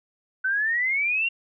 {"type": "exponential sweep", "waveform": "sine", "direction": "up", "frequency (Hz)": [1507, 2794], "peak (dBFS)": -21, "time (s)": [0.44, 1.29], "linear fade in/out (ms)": 10, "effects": []}